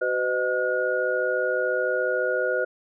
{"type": "tone cluster", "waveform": "sine", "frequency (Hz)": [376.5, 506, 620, 1441], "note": ["F#4", "B4", "D#5", "F#6"], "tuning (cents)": [30, 42, -6, -46], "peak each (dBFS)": [-30, -25, -28, -27], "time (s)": [0.01, 2.65], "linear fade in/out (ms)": 10, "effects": []}